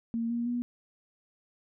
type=tone with pitch steps; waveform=sine; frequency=230.5 / 236.2 / 242 Hz; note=A#3 / A#3 / B3; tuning=-19 / +23 / -35 cents; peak=-28 dBFS; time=0.14-0.62 s; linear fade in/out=0 ms; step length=160 ms; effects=none

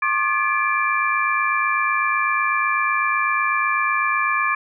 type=tone cluster; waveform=sine; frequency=1083 / 1191 / 1717 / 2356 Hz; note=C#6 / D6 / A6 / D7; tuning=-41 / +24 / -43 / +5 cents; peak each=-23 dBFS; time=0.02-4.55 s; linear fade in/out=5 ms; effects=none

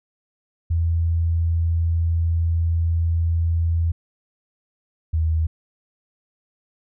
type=tone pair in turn; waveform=sine; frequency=83.3 / 80.06 Hz; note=E2 / D#2; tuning=+19 / +50 cents; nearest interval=minor second; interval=69 cents; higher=first; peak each=-17 dBFS; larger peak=neither; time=0.7-3.92 / 5.13-5.47 s; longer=first; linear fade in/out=10 ms; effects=none

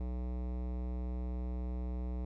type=tone with hard clipping; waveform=sine; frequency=61.7 Hz; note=B1; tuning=1 cent flat; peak=-37 dBFS; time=0-2.25 s; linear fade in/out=5 ms; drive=18 dB; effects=none

